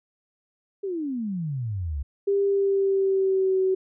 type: exponential sweep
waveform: sine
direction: down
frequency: 410 to 65.41 Hz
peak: -26 dBFS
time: 0.83-2.03 s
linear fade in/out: 10 ms
type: tone with pitch glide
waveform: sine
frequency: 398.5 to 377.4 Hz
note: G4 to F#4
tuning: +28 to +34 cents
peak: -19 dBFS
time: 2.27-3.75 s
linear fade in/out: 10 ms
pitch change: -94 cents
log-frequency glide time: 2.44-3.6 s
effects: none